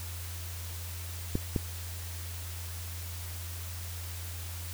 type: clicks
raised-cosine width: 3 ms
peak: -15 / -15 dBFS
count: 2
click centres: 1.354 / 1.562 s
effects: added 86 Hz sine -38 dBFS peak until 4.73 s + white hiss -44 dBFS RMS until 4.73 s